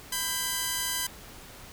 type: tone pair together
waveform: 5% pulse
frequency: 1000 / 1587.4 Hz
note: B5 / G6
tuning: +21 / +21 cents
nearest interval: minor sixth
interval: 800 cents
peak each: -19 / -20 dBFS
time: 0.12-1.07 s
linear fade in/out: 5 ms
effects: pink hiss -47 dBFS RMS until 1.72 s